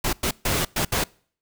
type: noise bursts at uneven times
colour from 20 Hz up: pink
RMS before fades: -23 dBFS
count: 5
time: 0.04-0.13 / 0.23-0.31 / 0.45-0.65 / 0.76-0.85 / 0.92-1.04 s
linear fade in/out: 5 ms
effects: noise-tail reverb RT60 0.5 s tail -25 dB re dry